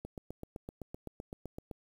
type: click train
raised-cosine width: 2 ms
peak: -28 dBFS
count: 14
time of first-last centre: 0.05-1.712 s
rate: 7.82 Hz
effects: 9-bit